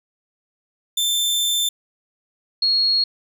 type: tone pair in turn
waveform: sawtooth / sine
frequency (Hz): 3553 / 4304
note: A7 / C8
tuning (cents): +16 / +48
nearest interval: minor third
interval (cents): 332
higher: second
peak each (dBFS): -15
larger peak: neither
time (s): 0.97-1.69 / 2.62-3.04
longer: first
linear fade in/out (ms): 5
effects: none